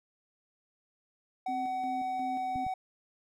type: tone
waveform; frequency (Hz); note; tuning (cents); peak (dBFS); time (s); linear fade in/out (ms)
triangle; 752; F#5; +28; -29; 1.46-2.74; 5
type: tone with tremolo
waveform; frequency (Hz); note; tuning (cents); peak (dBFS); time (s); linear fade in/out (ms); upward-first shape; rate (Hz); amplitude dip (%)
sine; 261.3; C4; -2; -37; 1.48-2.65; 10; square; 2.8; 65
type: clicks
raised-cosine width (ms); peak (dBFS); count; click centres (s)
5; -31; 2; 2.559 / 2.666
effects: none